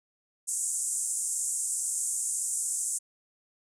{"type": "band-pass noise", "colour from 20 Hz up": "pink", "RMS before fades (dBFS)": -31, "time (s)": [0.47, 2.99], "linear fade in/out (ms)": 20, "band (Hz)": [7200, 9500], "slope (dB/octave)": 48, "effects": []}